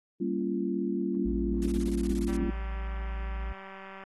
sine chord, G half-diminished seventh, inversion none, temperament equal with one note detuned, 196 / 233.1 / 277.2 / 343.4 Hz, G3 / Bb3 / Db4 / F4, 0 / 0 / 0 / -29 cents, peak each -32 / -34 / -34 / -32 dBFS, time 0.2-2.51 s, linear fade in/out 10 ms
triangle tone, 55.8 Hz, A1, 25 cents sharp, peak -29 dBFS, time 1.25-3.53 s, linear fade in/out 10 ms
white noise bursts, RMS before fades -46 dBFS, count 13, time 1.62-2.367 s, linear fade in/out 0 ms, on 39 ms, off 20 ms
click train, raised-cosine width 0.5 ms, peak -31 dBFS, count 340, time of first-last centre 2.28-4.036 s, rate 193 Hz
effects AAC 32 kbps

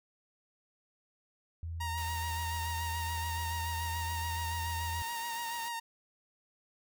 sine tone with pitch glide, 83 to 84.21 Hz, E2 to E2, +12 to +37 cents, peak -36 dBFS, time 1.63-5.02 s, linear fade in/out 0 ms, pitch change +25 cents, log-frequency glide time 2.1-4.55 s
sawtooth tone with vibrato, 932.3 Hz, A#5, in tune, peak -32 dBFS, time 1.8-5.8 s, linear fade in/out 10 ms, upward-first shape sine, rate 7 Hz, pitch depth 30 cents each way
white noise, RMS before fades -47 dBFS, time 1.97-5.69 s, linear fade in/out 10 ms
effects none

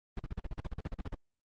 brown noise bursts, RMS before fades -36 dBFS, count 15, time 0.17-1.146 s, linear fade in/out 2 ms, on 24 ms, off 44 ms, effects low-pass 4000 Hz 12 dB/octave + Opus 24 kbps

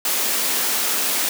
white high-pass noise, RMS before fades -21 dBFS, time 0.05-1.29 s, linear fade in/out 2 ms, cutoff 200 Hz, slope 48 dB/octave, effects none

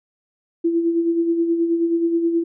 sine tone with tremolo, 335.6 Hz, E4, 31 cents sharp, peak -14 dBFS, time 0.64-2.44 s, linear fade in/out 10 ms, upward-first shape sine, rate 9.4 Hz, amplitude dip 50%, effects none

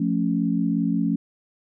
sine chord, F augmented, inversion none, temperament equal, 174.61 / 220 / 277.2 Hz, F3 / A3 / C#4, 0 / 0 / 0 cents, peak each -24 dBFS, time 0-1.16 s, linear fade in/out 5 ms, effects none

